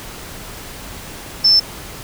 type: tone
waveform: sine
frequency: 5300 Hz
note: E8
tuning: 9 cents sharp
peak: -8 dBFS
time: 1.44-1.6 s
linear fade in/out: 10 ms
effects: pink hiss -33 dBFS RMS until 2.03 s